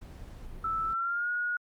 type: noise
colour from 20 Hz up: brown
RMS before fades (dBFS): -44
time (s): 0.01-0.94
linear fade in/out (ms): 10
type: tone with pitch glide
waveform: sine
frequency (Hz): 1318.5 to 1446.2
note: E6 to F#6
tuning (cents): 0 to -40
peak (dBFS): -28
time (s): 0.64-1.57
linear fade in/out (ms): 5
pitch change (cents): +160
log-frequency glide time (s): 0.86-1.3
effects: Opus 48 kbps